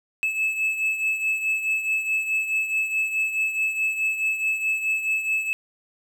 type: beating tone pair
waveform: triangle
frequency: 2604 / 2608.7 Hz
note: E7 / E7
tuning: -22 / -19 cents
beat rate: 4.7 Hz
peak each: -21 / -28 dBFS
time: 0.23-5.53 s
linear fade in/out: 0 ms
effects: none